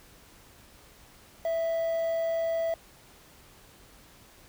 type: tone with quantisation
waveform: triangle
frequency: 659.3 Hz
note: E5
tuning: in tune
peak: -24 dBFS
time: 1.45-2.74 s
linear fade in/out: 2 ms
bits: 8
effects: pink hiss -55 dBFS RMS until 4.48 s